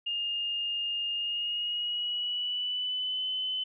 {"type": "tone with pitch glide", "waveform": "sine", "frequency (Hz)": [2828, 3031], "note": ["F7", "F#7"], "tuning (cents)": [21, 41], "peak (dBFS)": -29, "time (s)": [0.06, 3.64], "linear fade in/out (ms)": 10, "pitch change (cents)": 120, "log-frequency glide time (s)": [1.14, 3.26], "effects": []}